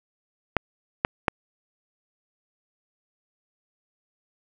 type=clicks; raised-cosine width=0.5 ms; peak=-4 dBFS; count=3; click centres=0.567 / 1.049 / 1.282 s; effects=none